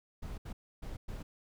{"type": "noise bursts at uneven times", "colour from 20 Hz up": "brown", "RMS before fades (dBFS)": -41, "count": 4, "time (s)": [[0.22, 0.38], [0.45, 0.53], [0.82, 0.97], [1.08, 1.23]], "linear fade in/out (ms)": 10, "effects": []}